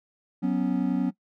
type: chord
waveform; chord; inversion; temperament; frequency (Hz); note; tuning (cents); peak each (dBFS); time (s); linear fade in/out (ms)
triangle; F# suspended fourth; none; equal; 185 / 246.9 / 277.2; F#3 / B3 / C#4; 0 / 0 / 0; -25; 0.42-1.11; 20
effects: noise-tail reverb RT60 0.1 s tail -19 dB re dry